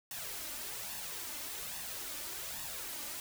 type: noise with flanger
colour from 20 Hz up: white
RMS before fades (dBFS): -42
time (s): 0.11-3.2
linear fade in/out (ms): 2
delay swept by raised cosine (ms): 1.1 to 3.4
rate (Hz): 1.2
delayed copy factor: +0.6
effects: none